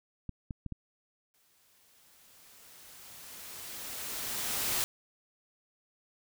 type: clicks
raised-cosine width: 5 ms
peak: -25 dBFS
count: 4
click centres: 0.293 / 0.508 / 0.663 / 0.723 s
type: noise with exponential growth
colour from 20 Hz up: white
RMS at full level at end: -30 dBFS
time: 1.34-4.84 s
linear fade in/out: 0 ms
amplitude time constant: 760 ms
effects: none